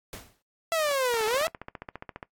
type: noise with exponential decay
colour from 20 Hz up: pink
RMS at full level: -37 dBFS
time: 0.13-0.42 s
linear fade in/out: 1 ms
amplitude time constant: 62 ms
type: exponential two-way sweep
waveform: sawtooth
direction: down then up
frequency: 672 to 424.1 to 672 Hz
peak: -20 dBFS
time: 0.72-1.47 s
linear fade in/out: 0 ms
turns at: 1.26 s
type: click train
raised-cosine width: 0.5 ms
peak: -22 dBFS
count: 17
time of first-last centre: 1.14-2.228 s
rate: 14.7 Hz
effects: noise-tail reverb RT60 0.1 s tail -19 dB re dry + AAC 64 kbps